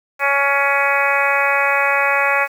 harmonic tone, 279.7 Hz, C#4, 16 cents sharp, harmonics 2 / 3 / 4 / 5 / 6 / 7 / 8 / 9, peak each -22 / -22 / -22 / -22 / -22 / -22 / -22 / -22 dBFS, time 0.19-2.48 s, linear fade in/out 50 ms, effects 7-bit

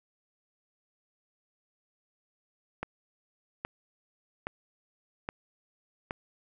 click train, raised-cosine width 0.5 ms, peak -18 dBFS, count 5, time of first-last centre 2.83-6.109 s, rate 1.22 Hz, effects none

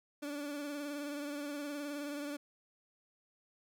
30% pulse tone with vibrato, 289.7 Hz, D4, 24 cents flat, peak -36 dBFS, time 0.22-2.37 s, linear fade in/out 10 ms, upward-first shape triangle, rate 19 Hz, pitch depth 49 cents each way, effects none

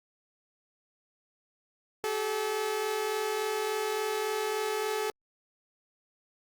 sawtooth tone pair together, 387.5 / 431 Hz, G4 / A4, -20 / -36 cents, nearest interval major second, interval 184 cents, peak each -32 / -26 dBFS, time 2.04-5.1 s, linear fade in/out 0 ms, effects Opus 48 kbps

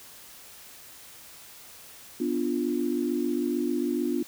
sine chord, B diminished, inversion none, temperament equal, 246.9 / 293.7 / 349.2 Hz, B3 / D4 / F4, 0 / 0 / 0 cents, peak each -29 dBFS, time 2.2-4.23 s, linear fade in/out 5 ms, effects white hiss -48 dBFS RMS until 4.27 s

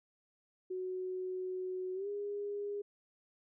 sine tone with pitch glide, 370 to 408.2 Hz, F#4 to G#4, 0 to -30 cents, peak -36 dBFS, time 0.7-2.82 s, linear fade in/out 10 ms, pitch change +170 cents, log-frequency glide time 1.94-2.08 s, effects none

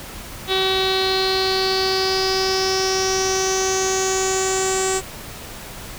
sawtooth tone with low-pass filter sweep, 380 Hz, F#4, 46 cents sharp, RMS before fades -20 dBFS, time 0.47-5.02 s, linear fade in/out 50 ms, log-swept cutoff 3700 to 7800 Hz, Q 8.2, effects pink hiss -35 dBFS RMS until 5.98 s

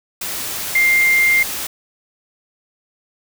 sine tone in noise, 2100 Hz, C7, 6 cents sharp, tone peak -11 dBFS, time 0.75-1.43 s, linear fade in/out 5 ms, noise white, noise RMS -25 dBFS, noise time 0.21-1.67 s, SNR +11 dB, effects none

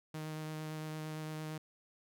sawtooth tone with vibrato, 155.56 Hz, D#3, in tune, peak -36 dBFS, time 0.14-1.58 s, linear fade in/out 5 ms, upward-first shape sine, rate 8.8 Hz, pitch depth 10 cents each way, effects none

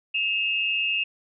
sine tone pair together, 2585 / 2794 Hz, E7 / F7, -34 / 0 cents, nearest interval minor second, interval 134 cents, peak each -25 dBFS, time 0.14-1.04 s, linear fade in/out 10 ms, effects none

